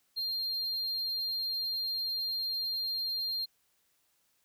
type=tone; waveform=triangle; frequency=4197 Hz; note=C8; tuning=5 cents sharp; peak=-30 dBFS; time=0.16-3.46 s; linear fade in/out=20 ms; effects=white hiss -73 dBFS RMS until 4.44 s